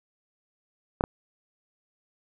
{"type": "clicks", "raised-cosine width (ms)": 1, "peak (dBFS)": -10, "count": 2, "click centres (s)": [1.009, 1.039], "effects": []}